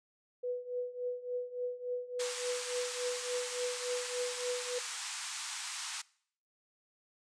sine tone with tremolo, 493.9 Hz, B4, in tune, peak -31 dBFS, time 0.43-4.79 s, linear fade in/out 10 ms, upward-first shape triangle, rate 3.5 Hz, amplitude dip 85%
white band-pass noise, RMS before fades -41 dBFS, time 2.19-6.02 s, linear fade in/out 10 ms, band 840 to 8900 Hz, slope 48 dB/octave
effects noise-tail reverb RT60 0.6 s tail -23 dB re dry

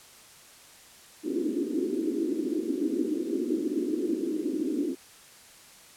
white band-pass noise, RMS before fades -29 dBFS, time 1.23-4.96 s, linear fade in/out 50 ms, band 260 to 360 Hz, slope 48 dB/octave, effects white hiss -52 dBFS RMS until 5.96 s + low-pass 11000 Hz 12 dB/octave

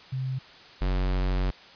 sine / square tone pair in turn, 130.9 / 46.28 Hz, C3 / F#1, +1 / +1 cents, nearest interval octave + tritone, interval 1800 cents, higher first, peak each -27 / -24 dBFS, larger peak second, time 0.12-0.39 / 0.81-1.51 s, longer second, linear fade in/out 10 ms, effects white hiss -49 dBFS RMS until 1.75 s + resampled to 11025 Hz

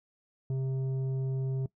triangle tone with tanh clipping, 132.6 Hz, C3, 23 cents sharp, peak -30 dBFS, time 0.5-1.66 s, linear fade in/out 2 ms, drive 12 dB, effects noise-tail reverb RT60 0.1 s tail -20 dB re dry

